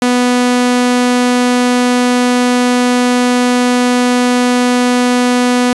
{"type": "tone", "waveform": "sawtooth", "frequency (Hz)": 246.9, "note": "B3", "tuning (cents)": 0, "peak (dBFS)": -5, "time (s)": [0.02, 5.73], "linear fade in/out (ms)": 2, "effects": ["resampled to 24000 Hz"]}